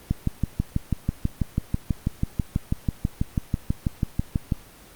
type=click train; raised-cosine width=5 ms; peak=-9 dBFS; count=28; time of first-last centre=0.11-4.522 s; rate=6.12 Hz; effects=pink hiss -48 dBFS RMS until 4.95 s + Opus 24 kbps